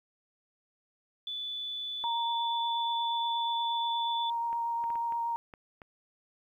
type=tone; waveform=sine; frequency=3475 Hz; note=A7; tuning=22 cents flat; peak=-34 dBFS; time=1.27-4.3 s; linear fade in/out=2 ms
type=tone with vibrato; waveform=sine; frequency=933 Hz; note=A#5; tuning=1 cent sharp; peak=-29 dBFS; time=2.04-5.36 s; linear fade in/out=0 ms; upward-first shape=sine; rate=8.4 Hz; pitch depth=10 cents each way
type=clicks; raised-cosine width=0.5 ms; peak=-32 dBFS; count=7; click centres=4.529 / 4.84 / 4.903 / 4.956 / 5.123 / 5.538 / 5.818 s
effects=11-bit